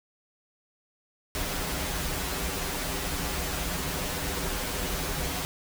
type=noise with comb filter; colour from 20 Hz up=pink; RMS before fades=-31 dBFS; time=1.35-5.45 s; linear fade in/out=0 ms; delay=9 ms; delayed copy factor=-0.8; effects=none